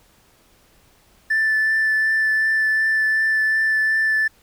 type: tone with vibrato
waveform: triangle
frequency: 1760 Hz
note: A6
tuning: in tune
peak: -13 dBFS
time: 1.3-4.28 s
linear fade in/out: 10 ms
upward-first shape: triangle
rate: 2.7 Hz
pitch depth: 12 cents each way
effects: tanh soft clip ceiling -12 dBFS + pink hiss -56 dBFS RMS until 4.42 s